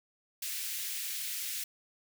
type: high-pass noise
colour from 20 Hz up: white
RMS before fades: -37 dBFS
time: 0.42-1.64 s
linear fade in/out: 5 ms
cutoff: 1900 Hz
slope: 24 dB/octave
effects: none